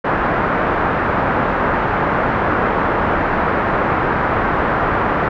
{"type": "low-pass noise", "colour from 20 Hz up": "white", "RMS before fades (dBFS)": -17, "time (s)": [0.04, 5.29], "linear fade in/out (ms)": 10, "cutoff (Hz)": 1500, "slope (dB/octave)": 24, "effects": []}